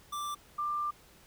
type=tone pair in turn; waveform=square / sine; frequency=1176 / 1188.3 Hz; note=D6 / D6; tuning=+2 / +20 cents; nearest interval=unison; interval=18 cents; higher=second; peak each=-35 / -30 dBFS; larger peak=second; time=0.12-0.35 / 0.58-0.91 s; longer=second; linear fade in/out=10 ms; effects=pink hiss -59 dBFS RMS until 1.26 s